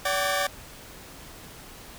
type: tone cluster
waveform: sawtooth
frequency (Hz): 573 / 758 / 1172 / 1623 / 1796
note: D5 / F#5 / D6 / G#6 / A6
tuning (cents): -43 / +42 / -4 / -40 / +35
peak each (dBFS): -24 / -26 / -28 / -30 / -28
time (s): 0.05-0.47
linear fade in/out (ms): 5
effects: pink hiss -45 dBFS RMS until 1.98 s